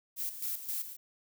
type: noise with tremolo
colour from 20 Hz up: violet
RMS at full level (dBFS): -35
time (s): 0.16-0.97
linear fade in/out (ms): 50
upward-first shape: square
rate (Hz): 3.8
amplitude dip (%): 65
effects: none